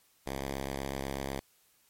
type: tone with vibrato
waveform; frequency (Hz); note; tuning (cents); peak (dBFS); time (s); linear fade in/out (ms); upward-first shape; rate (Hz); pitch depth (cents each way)
5% pulse; 68.1; C#2; -30; -23; 0.26-1.4; 10; square; 17; 29
effects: white hiss -67 dBFS RMS until 1.89 s + MP3 64 kbps